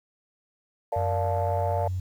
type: chord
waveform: sine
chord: Bb major seventh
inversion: none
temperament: just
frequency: 466.2 / 582.7 / 699.2 / 874.1 Hz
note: Bb4 / D5 / F5 / A5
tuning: 0 / -14 / +2 / -12 cents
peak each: -33 / -28 / -28 / -31 dBFS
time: 0.92-1.88 s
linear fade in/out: 5 ms
type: tone with pitch glide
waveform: sine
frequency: 91.6 to 92.29 Hz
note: F#2 to F#2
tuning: -17 to -4 cents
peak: -26 dBFS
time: 0.96-2 s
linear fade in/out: 5 ms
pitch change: +13 cents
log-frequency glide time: 1.33-1.57 s
effects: tanh soft clip ceiling -16 dBFS + 9-bit